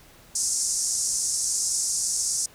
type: band-pass noise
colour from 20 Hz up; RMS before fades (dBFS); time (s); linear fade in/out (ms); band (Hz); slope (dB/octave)
pink; -26; 0.35-2.46; 5; 5500 to 9600; 48
effects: pink hiss -52 dBFS RMS until 2.54 s